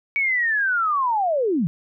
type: linear sweep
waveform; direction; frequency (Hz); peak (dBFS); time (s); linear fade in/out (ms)
sine; down; 2267 to 146.83; -18; 0.16-1.67; 0
effects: none